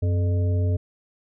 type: harmonic tone with a mistuned harmonic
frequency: 86.4 Hz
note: F2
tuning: 18 cents flat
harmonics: 1 / 3 / 5 / 7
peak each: -19 / -34 / -34 / -37 dBFS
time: 0.02-0.77 s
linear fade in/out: 10 ms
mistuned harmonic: 1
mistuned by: +140 cents
effects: none